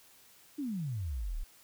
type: exponential sweep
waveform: sine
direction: down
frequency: 308.7 to 30.17 Hz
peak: -33 dBFS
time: 0.58-1.44 s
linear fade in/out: 10 ms
effects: white hiss -60 dBFS RMS until 1.63 s